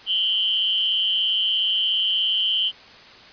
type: tone with amplitude modulation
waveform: sine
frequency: 3062 Hz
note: G7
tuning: 41 cents flat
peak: -15 dBFS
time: 0.06-2.72 s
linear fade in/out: 50 ms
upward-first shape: sine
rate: 213 Hz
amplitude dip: 80%
effects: white hiss -45 dBFS RMS until 3.32 s + resampled to 11025 Hz